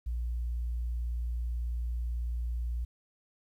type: tone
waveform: sine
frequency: 59.1 Hz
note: A#1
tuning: 24 cents sharp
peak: -29 dBFS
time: 0.06-2.85 s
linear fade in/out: 10 ms
effects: tanh soft clip ceiling -27 dBFS + 11-bit